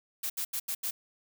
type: noise bursts at uneven times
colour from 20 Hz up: blue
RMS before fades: -33 dBFS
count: 5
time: 0.23-0.3 / 0.37-0.45 / 0.53-0.6 / 0.68-0.75 / 0.83-0.91 s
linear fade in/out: 10 ms
effects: none